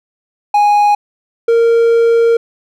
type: tone pair in turn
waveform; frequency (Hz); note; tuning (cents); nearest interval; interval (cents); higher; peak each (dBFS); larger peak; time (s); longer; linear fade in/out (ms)
triangle; 827 / 463; G#5 / A#4; -8 / -12; minor seventh; 1004; first; -5; neither; 0.54-0.95 / 1.48-2.37; second; 5
effects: none